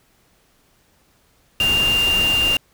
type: tone in noise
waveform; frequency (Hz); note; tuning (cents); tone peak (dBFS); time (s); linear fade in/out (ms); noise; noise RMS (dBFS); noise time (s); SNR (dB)
sine; 2794; F7; 0; -15; 1.6-2.57; 2; pink; -26; 1.6-2.57; +8
effects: pink hiss -59 dBFS RMS until 2.73 s